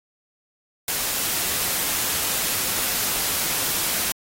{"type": "noise", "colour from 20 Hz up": "white", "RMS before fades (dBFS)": -24, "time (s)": [0.88, 4.12], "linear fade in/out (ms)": 2, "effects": ["AAC 48 kbps"]}